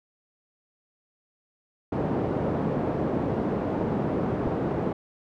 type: band-pass noise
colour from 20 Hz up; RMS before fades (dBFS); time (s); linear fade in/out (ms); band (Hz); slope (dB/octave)
pink; -27; 1.92-4.93; 5; 150 to 600; 12
type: click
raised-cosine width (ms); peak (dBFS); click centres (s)
5; -18; 4.472
effects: none